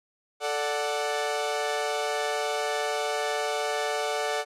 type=chord; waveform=sawtooth; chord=D major; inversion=second; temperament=equal; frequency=440 / 587.3 / 740 Hz; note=A4 / D5 / F#5; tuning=0 / 0 / 0 cents; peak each=-27 dBFS; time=0.4-4.45 s; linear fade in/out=50 ms; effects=low-pass 9000 Hz 12 dB/octave